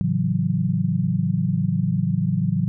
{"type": "chord", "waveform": "sine", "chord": "F# minor seventh", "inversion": "first", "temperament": "equal", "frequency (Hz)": [110, 138.59, 164.81, 185], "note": ["A2", "C#3", "E3", "F#3"], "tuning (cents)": [0, 0, 0, 0], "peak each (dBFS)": [-26, -25, -23, -23], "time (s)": [0.01, 2.68], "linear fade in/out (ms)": 0, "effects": []}